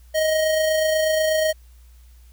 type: tone with amplitude modulation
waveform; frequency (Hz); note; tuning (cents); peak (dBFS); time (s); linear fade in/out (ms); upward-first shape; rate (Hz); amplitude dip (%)
square; 627; D#5; +13; -17; 0.14-1.53; 20; sine; 28.2; 30
effects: added 60 Hz sine -45 dBFS peak until 2.32 s + white hiss -60 dBFS RMS until 2.32 s